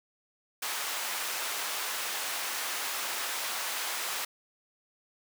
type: high-pass noise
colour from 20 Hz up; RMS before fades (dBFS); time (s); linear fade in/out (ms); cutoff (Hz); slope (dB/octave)
pink; -34; 0.62-4.25; 5; 920; 12
effects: none